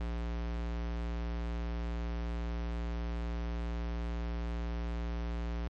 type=tone; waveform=square; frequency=58 Hz; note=A#1; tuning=8 cents flat; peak=-34 dBFS; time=0-5.68 s; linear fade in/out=5 ms; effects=low-pass 4000 Hz 12 dB/octave + MP3 48 kbps